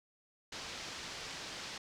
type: low-pass noise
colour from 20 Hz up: white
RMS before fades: -45 dBFS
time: 0.52-1.78 s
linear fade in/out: 5 ms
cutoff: 5800 Hz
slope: 24 dB/octave
effects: none